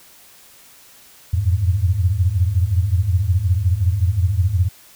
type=tone cluster; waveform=sine; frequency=84.7 / 90.2 / 103.9 Hz; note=E2 / F#2 / G#2; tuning=+48 / -44 / +1 cents; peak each=-19 dBFS; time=1.33-4.69 s; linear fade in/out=10 ms; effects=white hiss -47 dBFS RMS until 4.95 s